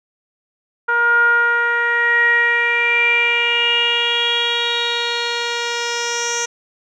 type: tone with low-pass filter sweep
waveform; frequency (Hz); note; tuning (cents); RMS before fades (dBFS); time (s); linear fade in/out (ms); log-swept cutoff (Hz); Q
10% pulse; 473; A#4; +25; -17; 0.88-6.46; 10; 1300 to 6000; 7.6
effects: none

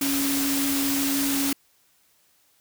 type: tone in noise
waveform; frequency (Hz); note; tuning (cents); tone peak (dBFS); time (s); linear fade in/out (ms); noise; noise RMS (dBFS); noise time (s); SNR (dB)
sine; 277.2; C#4; 0; -24; 0.01-1.53; 5; white; -27; 0.01-1.53; 0
effects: white hiss -63 dBFS RMS until 2.6 s

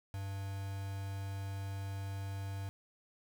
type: tone with quantisation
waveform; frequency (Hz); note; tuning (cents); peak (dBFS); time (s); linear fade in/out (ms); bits
triangle; 98; G2; 0; -36; 0.14-2.69; 0; 8
effects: none

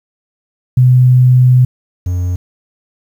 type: tone pair in turn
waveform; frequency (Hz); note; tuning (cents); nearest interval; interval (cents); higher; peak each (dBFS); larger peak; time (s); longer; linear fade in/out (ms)
sine / triangle; 126.4 / 89.38; B2 / F2; +41 / +41; tritone; 600; first; -4 / -11; first; 0.77-1.65 / 2.06-2.36; first; 5
effects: 7-bit

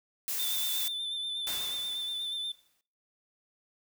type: noise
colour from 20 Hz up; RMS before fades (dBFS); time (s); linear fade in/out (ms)
blue; -33; 0.28-0.88; 0
type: tone with vibrato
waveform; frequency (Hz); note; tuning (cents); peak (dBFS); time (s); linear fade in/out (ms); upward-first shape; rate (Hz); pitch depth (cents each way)
triangle; 3545; A7; +12; -31; 0.39-2.52; 5; sine; 8.3; 30
type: noise with exponential decay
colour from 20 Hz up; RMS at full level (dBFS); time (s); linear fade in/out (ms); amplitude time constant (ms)
white; -35; 1.47-2.81; 0; 290
effects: noise-tail reverb RT60 0.5 s tail -21 dB re dry

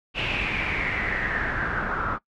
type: noise with low-pass filter sweep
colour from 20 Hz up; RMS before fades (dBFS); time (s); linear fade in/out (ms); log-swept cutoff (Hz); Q
pink; -27; 0.14-2.19; 50; 2800 to 1300; 6.8
effects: noise-tail reverb RT60 0.1 s tail -20 dB re dry

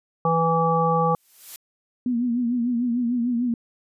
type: harmonic tone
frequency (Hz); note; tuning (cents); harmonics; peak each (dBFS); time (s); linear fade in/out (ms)
164.81; E3; 0; 1 / 3 / 5 / 7; -23 / -23 / -23 / -23; 0.25-1.15; 2
type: noise with exponential growth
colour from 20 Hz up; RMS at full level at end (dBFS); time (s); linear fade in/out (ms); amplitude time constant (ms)
blue; -34; 1.05-1.56; 1; 110
type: tone with vibrato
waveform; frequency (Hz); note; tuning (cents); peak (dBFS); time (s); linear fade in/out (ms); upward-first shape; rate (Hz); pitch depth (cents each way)
sine; 241; B3; -42; -20; 2.06-3.54; 2; triangle; 6.7; 86
effects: resampled to 32000 Hz

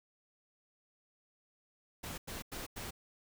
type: noise bursts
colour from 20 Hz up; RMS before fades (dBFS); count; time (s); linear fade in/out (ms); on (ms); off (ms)
pink; -43; 4; 2.03-2.909; 10; 150; 93
effects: none

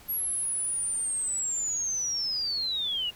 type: linear sweep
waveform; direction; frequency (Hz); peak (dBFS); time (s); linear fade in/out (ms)
sine; down; 11550 to 2794; -27; 0.08-3.11; 20
effects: pink hiss -52 dBFS RMS until 3.15 s

